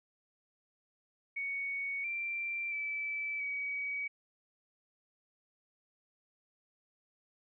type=tone with pitch steps; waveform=sine; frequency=2229 / 2357 / 2312 / 2266 Hz; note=C#7 / D7 / D7 / C#7; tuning=+9 / +6 / -28 / +37 cents; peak=-34 dBFS; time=1.36-4.08 s; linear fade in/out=10 ms; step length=680 ms; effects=none